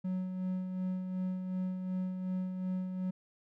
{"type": "tone with tremolo", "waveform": "triangle", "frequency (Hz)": 185, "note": "F#3", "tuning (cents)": 0, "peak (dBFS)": -29, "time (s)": [0.04, 3.11], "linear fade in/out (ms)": 10, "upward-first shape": "sine", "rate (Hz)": 2.7, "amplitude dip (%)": 45, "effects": []}